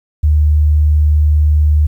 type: tone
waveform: sine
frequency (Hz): 75.4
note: D2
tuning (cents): +46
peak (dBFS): -7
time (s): 0.23-1.87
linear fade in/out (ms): 10
effects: 8-bit